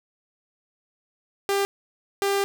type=tone bursts at uneven times; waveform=sawtooth; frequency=397.5 Hz; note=G4; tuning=24 cents sharp; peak=-17 dBFS; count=2; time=1.49-1.65 / 2.22-2.44 s; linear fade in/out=0 ms; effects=none